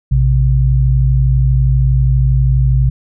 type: tone pair together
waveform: sine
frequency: 58.4 / 130.81 Hz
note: A#1 / C3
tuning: +4 / 0 cents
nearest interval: octave + major second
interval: 1396 cents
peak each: -11 dBFS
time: 0.11-2.9 s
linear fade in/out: 10 ms
effects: none